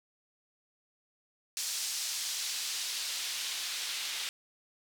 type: noise with band-pass filter sweep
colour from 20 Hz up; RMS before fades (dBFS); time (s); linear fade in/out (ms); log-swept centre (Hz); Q
white; -36; 1.57-4.29; 0; 5600 to 3200; 1.1
effects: none